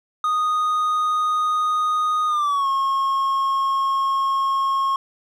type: tone with pitch glide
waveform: triangle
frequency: 1239 to 1084.9 Hz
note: D#6 to C#6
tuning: -8 to -38 cents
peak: -16 dBFS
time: 0.24-4.96 s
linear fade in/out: 2 ms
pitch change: -230 cents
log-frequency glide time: 2.27-2.68 s
effects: none